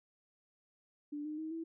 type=tone with pitch steps; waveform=sine; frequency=293.7 / 304.6 / 315.9 / 327.6 Hz; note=D4 / D#4 / D#4 / E4; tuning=0 / -37 / +26 / -11 cents; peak=-38 dBFS; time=1.12-1.64 s; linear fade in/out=10 ms; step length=130 ms; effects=none